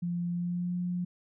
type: tone with pitch glide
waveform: sine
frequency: 173.8 to 177.86 Hz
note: F3 to F3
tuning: -8 to +32 cents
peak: -29 dBFS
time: 0.02-1.05 s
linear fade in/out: 10 ms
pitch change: +40 cents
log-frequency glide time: 0.3-0.75 s
effects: none